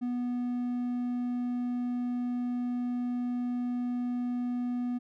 triangle tone, 245.1 Hz, B3, 13 cents flat, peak -27 dBFS, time 0.01-4.99 s, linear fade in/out 20 ms, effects none

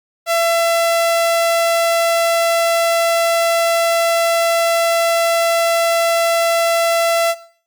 sawtooth tone, 672 Hz, E5, 33 cents sharp, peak -10 dBFS, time 0.26-7.35 s, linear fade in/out 50 ms, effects noise-tail reverb RT60 0.5 s tail -17 dB re dry + Opus 48 kbps

